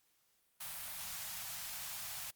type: band-stop noise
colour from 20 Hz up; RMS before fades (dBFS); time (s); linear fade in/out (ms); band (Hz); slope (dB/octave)
white; -44; 0.6-2.31; 10; 200 to 610; 48
effects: white hiss -75 dBFS RMS until 2.35 s + Opus 48 kbps